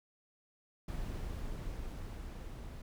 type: noise with level ramp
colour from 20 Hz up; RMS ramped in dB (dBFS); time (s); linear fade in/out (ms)
brown; -39 to -45; 0.88-2.82; 5
effects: none